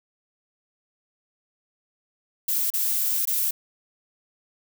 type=noise with dropouts; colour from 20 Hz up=violet; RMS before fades=-24 dBFS; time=2.48-3.51 s; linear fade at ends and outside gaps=5 ms; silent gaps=2.703-2.737 / 3.254-3.273 s; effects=none